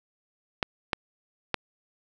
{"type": "clicks", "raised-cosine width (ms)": 0.3, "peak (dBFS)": -8, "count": 3, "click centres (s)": [0.628, 0.932, 1.543], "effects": []}